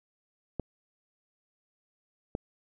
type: clicks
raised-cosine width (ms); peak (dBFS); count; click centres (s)
2; -18; 2; 0.597 / 2.351
effects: none